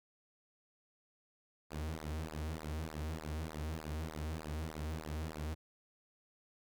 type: tone with flanger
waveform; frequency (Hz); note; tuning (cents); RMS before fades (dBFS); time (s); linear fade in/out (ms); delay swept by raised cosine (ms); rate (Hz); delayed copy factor
sawtooth; 77.78; D#2; 0; -41; 1.7-5.55; 20; 0.31 to 6.01; 3.3; -0.95
effects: none